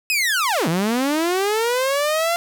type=linear two-way sweep; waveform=sawtooth; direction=down then up; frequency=2594 to 155.56 to 693 Hz; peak=-14 dBFS; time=0.1-2.36 s; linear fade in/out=0 ms; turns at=0.68 s; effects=none